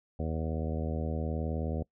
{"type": "harmonic tone with a mistuned harmonic", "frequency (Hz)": 79.1, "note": "D#2", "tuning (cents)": 29, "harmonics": [1, 2, 3, 4, 5, 6, 7, 8, 9], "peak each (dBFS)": [-33, -37, -38, -44, -44, -42, -42, -47, -47], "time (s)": [0.19, 1.83], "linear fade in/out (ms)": 5, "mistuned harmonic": 9, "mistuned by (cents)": 44, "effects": ["noise-tail reverb RT60 0.1 s tail -23 dB re dry"]}